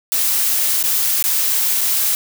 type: noise with dropouts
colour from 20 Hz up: blue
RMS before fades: -17 dBFS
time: 0.12-2.15 s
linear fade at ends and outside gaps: 0 ms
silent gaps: 0.828-0.838 / 1.226-1.24 / 1.809-1.813 s
effects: none